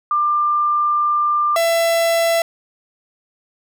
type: tone pair in turn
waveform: sine / 45% pulse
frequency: 1192 / 669 Hz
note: D6 / E5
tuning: +25 / +25 cents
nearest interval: minor seventh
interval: 1000 cents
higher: first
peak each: -14 dBFS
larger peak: neither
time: 0.11-1.56 / 1.56-2.42 s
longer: first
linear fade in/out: 2 ms
effects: none